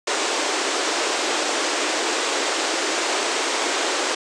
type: band-pass noise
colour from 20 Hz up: pink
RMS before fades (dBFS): -23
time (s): 0.07-4.15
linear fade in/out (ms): 5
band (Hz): 300 to 8400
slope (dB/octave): 48
effects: resampled to 22050 Hz